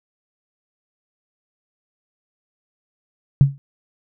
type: tone with exponential decay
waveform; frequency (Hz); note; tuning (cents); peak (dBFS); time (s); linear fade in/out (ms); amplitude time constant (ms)
sine; 138.59; C#3; 0; -4; 3.41-3.58; 0; 36
effects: none